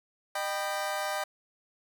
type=chord; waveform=25% pulse; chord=Eb augmented; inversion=none; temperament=equal with one note detuned; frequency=610.2 / 784 / 987.8 Hz; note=Eb5 / G5 / B5; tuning=-34 / 0 / 0 cents; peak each=-30 / -30 / -35 dBFS; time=0.35-1.24 s; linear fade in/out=5 ms; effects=none